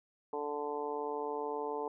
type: harmonic tone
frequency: 146.83 Hz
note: D3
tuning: in tune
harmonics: 2 / 3 / 4 / 5 / 6 / 7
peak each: -46 / -37 / -46 / -45 / -40 / -45 dBFS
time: 0.33-1.88 s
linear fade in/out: 2 ms
effects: none